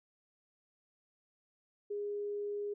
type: tone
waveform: sine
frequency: 410.7 Hz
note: G#4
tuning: 19 cents flat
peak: -35 dBFS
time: 1.9-2.74 s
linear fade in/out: 10 ms
effects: none